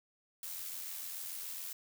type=noise with amplitude modulation; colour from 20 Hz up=blue; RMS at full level=-41 dBFS; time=0.43-1.73 s; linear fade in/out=2 ms; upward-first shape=sine; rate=87 Hz; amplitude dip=40%; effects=none